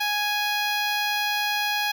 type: tone with notch filter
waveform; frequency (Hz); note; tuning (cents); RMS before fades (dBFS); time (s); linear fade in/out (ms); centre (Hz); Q
10% pulse; 830.6; G#5; 0; -25; 0-1.92; 10; 8700; 0.74
effects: none